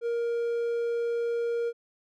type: tone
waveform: triangle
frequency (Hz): 469.2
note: A#4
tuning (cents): +11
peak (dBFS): -24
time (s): 0.01-1.73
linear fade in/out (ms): 50
effects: none